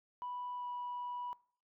sine tone with pitch glide, 986 to 979.2 Hz, B5 to B5, -3 to -15 cents, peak -38 dBFS, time 0.22-1.33 s, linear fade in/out 0 ms, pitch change -12 cents, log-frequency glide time 0.56-0.66 s, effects noise-tail reverb RT60 0.5 s tail -21 dB re dry + tanh soft clip ceiling -35 dBFS

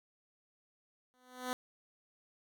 10% pulse tone with exponential growth, 252 Hz, B3, 35 cents sharp, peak -24 dBFS, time 1.14-1.53 s, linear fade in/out 0 ms, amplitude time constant 83 ms, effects none

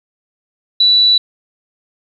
sine tone, 3951 Hz, B7, in tune, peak -7 dBFS, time 0.8-1.18 s, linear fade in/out 5 ms, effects 8-bit

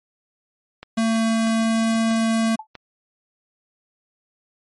click train, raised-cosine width 0.3 ms, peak -20 dBFS, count 4, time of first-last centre 0.83-2.753 s, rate 1.56 Hz
square tone, 225.1 Hz, A3, 40 cents sharp, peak -18 dBFS, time 0.97-2.56 s, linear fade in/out 10 ms
sine tone with exponential decay, 870 Hz, A5, 20 cents flat, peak -27 dBFS, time 2.59-2.67 s, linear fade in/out 5 ms, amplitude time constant 17 ms
effects MP3 48 kbps

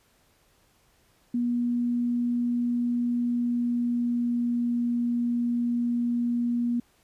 sine tone with pitch glide, 240.8 to 239 Hz, B3 to A#3, -44 to +43 cents, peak -23 dBFS, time 1.34-6.8 s, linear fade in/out 5 ms, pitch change -13 cents, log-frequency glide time 3.17-4.8 s, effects pink hiss -64 dBFS RMS until 7.03 s + resampled to 32000 Hz

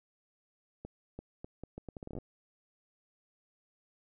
accelerating click train, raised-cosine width 2 ms, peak -29 dBFS, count 15, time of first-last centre 0.85-2.186 s, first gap 340 ms, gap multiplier 0.75, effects none

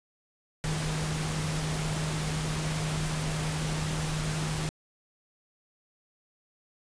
sine tone in noise, 155.3 Hz, D#3, 3 cents flat, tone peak -30 dBFS, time 0.64-4.69 s, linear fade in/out 0 ms, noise pink, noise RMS -34 dBFS, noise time 0.64-4.69 s, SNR +1 dB, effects resampled to 22050 Hz

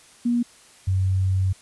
sine tone pair in turn, 239.3 / 94.56 Hz, A#3 / F#2, +46 / +38 cents, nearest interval octave + major third, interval 1608 cents, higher first, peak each -18 dBFS, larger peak neither, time 0.25-0.43 / 0.87-1.53 s, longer second, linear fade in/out 10 ms, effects white hiss -51 dBFS RMS until 1.61 s + resampled to 24000 Hz

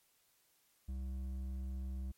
sine tone with hard clipping, 65.41 Hz, C2, in tune, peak -40 dBFS, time 0.88-2.12 s, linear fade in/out 10 ms, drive 7 dB, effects white hiss -73 dBFS RMS until 2.17 s + MP3 64 kbps

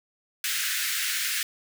pink high-pass noise, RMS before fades -28 dBFS, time 0.44-1.43 s, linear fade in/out 2 ms, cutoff 1500 Hz, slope 48 dB/octave, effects none

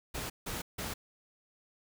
pink noise bursts, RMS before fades -38 dBFS, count 3, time 0.14-0.94 s, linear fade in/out 10 ms, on 160 ms, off 160 ms, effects none

